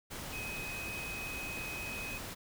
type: tone in noise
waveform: sine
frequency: 2523 Hz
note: D#7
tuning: 23 cents sharp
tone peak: -40 dBFS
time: 0.32-2.19 s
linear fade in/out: 20 ms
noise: pink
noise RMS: -43 dBFS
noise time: 0.1-2.35 s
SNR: 0 dB
effects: none